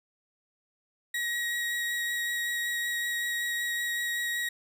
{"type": "tone with vibrato", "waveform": "35% pulse", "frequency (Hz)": 1900, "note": "A#6", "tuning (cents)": 33, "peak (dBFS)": -27, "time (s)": [1.14, 4.49], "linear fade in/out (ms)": 5, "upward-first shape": "sine", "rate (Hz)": 5.3, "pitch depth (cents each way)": 9, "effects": []}